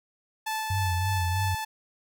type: tone with tremolo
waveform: sawtooth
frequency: 874 Hz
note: A5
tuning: 12 cents flat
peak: -24 dBFS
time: 0.46-1.65 s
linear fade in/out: 10 ms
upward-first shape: sine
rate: 3.3 Hz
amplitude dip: 25%
type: tone with vibrato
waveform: sine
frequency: 92.6 Hz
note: F#2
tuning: 2 cents sharp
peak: -25 dBFS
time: 0.7-1.55 s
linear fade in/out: 5 ms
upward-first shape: sine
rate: 3.1 Hz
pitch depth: 90 cents each way
effects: none